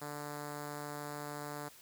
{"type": "tone with notch filter", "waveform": "5% pulse", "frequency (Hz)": 146.83, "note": "D3", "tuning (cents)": 0, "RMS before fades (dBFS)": -43, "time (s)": [0.01, 1.69], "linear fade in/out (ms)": 10, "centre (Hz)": 2900, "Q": 0.65, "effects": ["white hiss -58 dBFS RMS until 1.81 s"]}